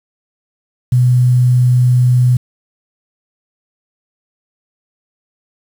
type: tone with quantisation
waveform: sine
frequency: 124.5 Hz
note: B2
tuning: 14 cents sharp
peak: -7 dBFS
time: 0.92-2.37 s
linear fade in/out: 5 ms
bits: 6
effects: none